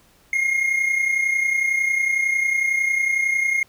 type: tone pair together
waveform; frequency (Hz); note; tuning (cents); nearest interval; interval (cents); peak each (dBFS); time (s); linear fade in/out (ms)
triangle; 2110 / 2141; C7 / C7; +14 / +39; unison; 25; -24 / -17; 0.33-3.63; 2
effects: pink hiss -56 dBFS RMS until 3.68 s